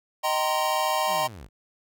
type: chord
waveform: square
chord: C minor seventh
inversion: first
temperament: equal with one note detuned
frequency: 622.3 / 771 / 932.3 / 1046.5 Hz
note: Eb5 / G5 / Bb5 / C6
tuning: 0 / -29 / 0 / 0 cents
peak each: -29 dBFS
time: 0.23-1.28 s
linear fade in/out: 20 ms
type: linear sweep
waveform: sawtooth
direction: down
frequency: 210.9 to 38.73 Hz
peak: -36 dBFS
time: 1.06-1.49 s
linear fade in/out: 50 ms
effects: none